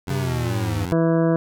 15% pulse tone with vibrato, 87.7 Hz, F2, 8 cents sharp, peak -20 dBFS, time 0.07-0.93 s, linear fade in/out 5 ms, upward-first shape sine, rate 2.5 Hz, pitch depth 180 cents each way
square linear sweep, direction down, 137.4 to 98 Hz, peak -23 dBFS, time 0.1-0.85 s, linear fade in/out 0 ms
harmonic tone, 164.81 Hz, E3, in tune, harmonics 1 / 2 / 3 / 4 / 6 / 7 / 8 / 9 / 10, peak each -19 / -20 / -23 / -25 / -33 / -37 / -40 / -39 / -39 dBFS, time 0.92-1.36 s, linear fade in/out 0 ms
effects none

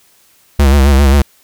square tone with vibrato, 69.3 Hz, C#2, in tune, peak -6 dBFS, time 0.59-1.22 s, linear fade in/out 5 ms, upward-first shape sine, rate 7.5 Hz, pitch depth 78 cents each way, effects white hiss -50 dBFS RMS until 1.43 s

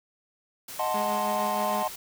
white noise, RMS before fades -40 dBFS, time 0.68-1.96 s, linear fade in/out 5 ms
triangle chord, D# diminished seventh, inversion none, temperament equal, 622.3 / 740 / 880 / 1046.5 Hz, D#5 / F#5 / A5 / C6, 0 / 0 / 0 / 0 cents, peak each -29 dBFS, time 0.79-1.88 s, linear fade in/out 5 ms
sawtooth tone with tremolo, 208.5 Hz, G#3, 7 cents sharp, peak -28 dBFS, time 0.94-1.83 s, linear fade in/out 5 ms, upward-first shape sine, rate 6.4 Hz, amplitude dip 35%
effects none

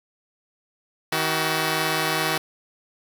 5% pulse tone pair together, 158.7 / 377.9 Hz, D#3 / F#4, +35 / +37 cents, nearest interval octave + minor third, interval 1502 cents, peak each -13 dBFS, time 1.12-2.38 s, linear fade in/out 5 ms, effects none

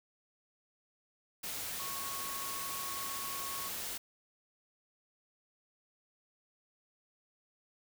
sine tone in noise, 1104 Hz, C#6, 7 cents flat, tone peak -43 dBFS, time 1.79-3.69 s, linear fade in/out 10 ms, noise white, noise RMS -40 dBFS, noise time 1.43-3.98 s, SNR -6 dB, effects none

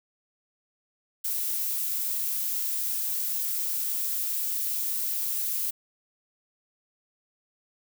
violet noise, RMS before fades -29 dBFS, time 1.24-5.71 s, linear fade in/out 10 ms, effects none

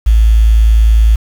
sine tone with quantisation, 55 Hz, A1, in tune, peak -4 dBFS, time 0.06-1.16 s, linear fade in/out 10 ms, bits 5, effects none

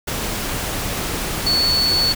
sine tone in noise, 4435 Hz, C#8, in tune, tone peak -15 dBFS, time 1.46-2.13 s, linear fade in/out 10 ms, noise pink, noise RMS -24 dBFS, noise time 0.07-2.15 s, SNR +6 dB, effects none

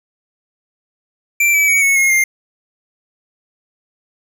square tone with pitch steps, 2349 / 2299 / 2251 / 2203 / 2157 / 2111 Hz, D7 / D7 / C#7 / C#7 / C#7 / C7, 0 / -37 / +26 / -11 / -48 / +15 cents, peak -11 dBFS, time 1.4-2.24 s, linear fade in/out 5 ms, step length 140 ms, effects none

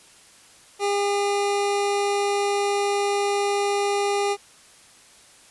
25% pulse tone, 404.3 Hz, G#4, 46 cents flat, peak -17 dBFS, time 0.79-4.37 s, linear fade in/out 50 ms, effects white hiss -51 dBFS RMS until 5.5 s + resampled to 24000 Hz

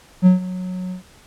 triangle tone with ADSR envelope, 183.4 Hz, F#3, 15 cents flat, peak -4 dBFS, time 0.22-1.03 s, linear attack 43 ms, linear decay 130 ms, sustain -18 dB, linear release 120 ms, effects pink hiss -49 dBFS RMS until 1.26 s + low-pass 11000 Hz 12 dB/octave

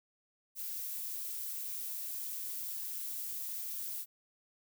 violet noise, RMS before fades -40 dBFS, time 0.55-4.06 s, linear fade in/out 50 ms, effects none

